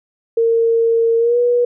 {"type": "tone with pitch glide", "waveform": "sine", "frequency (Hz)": [458.7, 484.3], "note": ["A#4", "B4"], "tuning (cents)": [-28, -34], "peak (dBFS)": -11, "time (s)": [0.37, 1.65], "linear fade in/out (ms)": 5, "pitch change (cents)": 94, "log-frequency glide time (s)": [1.18, 1.38], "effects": []}